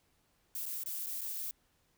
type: noise with dropouts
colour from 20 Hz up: violet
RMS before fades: -39 dBFS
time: 0.55-1.51 s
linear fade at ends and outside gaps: 2 ms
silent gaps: 0.656-0.662 / 0.837-0.859 / 1.062-1.067 / 1.209-1.214 s
effects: pink hiss -73 dBFS RMS until 1.97 s